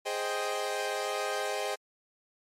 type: chord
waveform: sawtooth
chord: Ab major seventh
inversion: none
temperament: equal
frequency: 415.3 / 523.3 / 622.3 / 784 Hz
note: Ab4 / C5 / Eb5 / G5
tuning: 0 / 0 / 0 / 0 cents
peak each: -32 dBFS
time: 0.05-1.76 s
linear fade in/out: 20 ms
effects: low-pass 11000 Hz 12 dB/octave + MP3 64 kbps